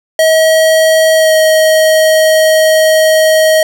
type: tone with pitch glide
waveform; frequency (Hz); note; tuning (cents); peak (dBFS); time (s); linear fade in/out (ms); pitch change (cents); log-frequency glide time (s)
square; 638 to 631; D#5 to D#5; +43 to +24; -6; 0.19-3.63; 2; -19; 1.16-1.33
effects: none